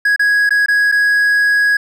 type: tone with dropouts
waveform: triangle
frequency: 1661.2 Hz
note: G#6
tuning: in tune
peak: -8 dBFS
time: 0.05-1.77 s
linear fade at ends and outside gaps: 5 ms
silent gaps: 0.162-0.194 / 0.493-0.506 / 0.661-0.683 / 0.917-0.922 s
effects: none